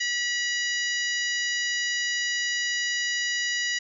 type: harmonic tone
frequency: 971 Hz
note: B5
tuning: 30 cents flat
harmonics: 2 / 3 / 4 / 5 / 6 / 7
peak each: -27 / -32 / -36 / -34 / -36 / -36 dBFS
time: 0-3.79 s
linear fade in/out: 10 ms
effects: none